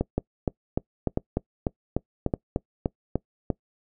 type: two click trains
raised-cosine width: 2 ms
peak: -10 / -10 dBFS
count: 11 / 4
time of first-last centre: 0.18-3.156 / 0.01-3.502 s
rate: 3.36 / 0.859 Hz
effects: noise-tail reverb RT60 0.1 s tail -23 dB re dry